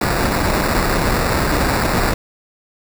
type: noise with sample-and-hold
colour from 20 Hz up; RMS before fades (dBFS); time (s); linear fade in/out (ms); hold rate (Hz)
pink; -17; 0.01-2.14; 5; 3150
effects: none